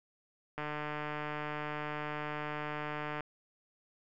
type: click train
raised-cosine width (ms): 0.5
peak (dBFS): -23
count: 395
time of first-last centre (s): 0.58-3.207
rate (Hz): 150
effects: none